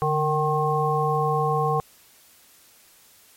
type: harmonic tone with a mistuned harmonic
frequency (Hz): 153.7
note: D#3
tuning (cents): -21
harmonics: 1 / 3 / 5 / 7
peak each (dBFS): -25 / -25 / -25 / -25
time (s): 0.02-1.8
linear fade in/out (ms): 0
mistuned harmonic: 1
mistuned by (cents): -68
effects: white hiss -54 dBFS RMS until 3.36 s + MP3 64 kbps